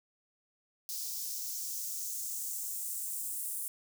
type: noise with high-pass filter sweep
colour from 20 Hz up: blue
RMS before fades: -38 dBFS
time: 0.89-3.68 s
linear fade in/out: 0 ms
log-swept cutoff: 5000 to 9200 Hz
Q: 2.1
effects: none